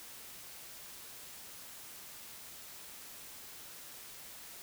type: silence
effects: white hiss -50 dBFS RMS until 4.62 s